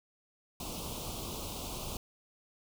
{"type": "band-stop noise", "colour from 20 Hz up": "pink", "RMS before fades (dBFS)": -40, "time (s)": [0.6, 1.97], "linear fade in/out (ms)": 2, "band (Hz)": [1200, 2600], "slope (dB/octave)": 48, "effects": []}